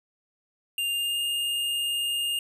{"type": "tone with pitch glide", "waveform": "square", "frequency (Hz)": [2799, 2827], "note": ["F7", "F7"], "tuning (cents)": [3, 20], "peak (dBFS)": -26, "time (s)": [0.78, 2.39], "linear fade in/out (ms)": 2, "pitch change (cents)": 17, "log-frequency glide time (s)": [0.91, 1.2], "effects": []}